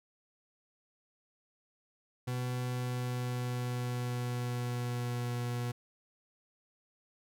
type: tone with pitch glide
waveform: 40% pulse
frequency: 124.8 to 121.32 Hz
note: B2 to B2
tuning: +19 to -30 cents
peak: -32 dBFS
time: 2.27-5.72 s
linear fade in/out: 10 ms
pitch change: -49 cents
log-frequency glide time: 2.64-5.35 s
effects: none